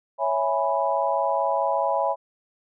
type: chord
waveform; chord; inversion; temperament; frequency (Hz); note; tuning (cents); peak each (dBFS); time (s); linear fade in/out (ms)
sine; C# minor seventh; none; equal; 554.4 / 659.3 / 830.6 / 987.8; C#5 / E5 / G#5 / B5; 0 / 0 / 0 / 0; -26; 0.18-2.16; 50
effects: none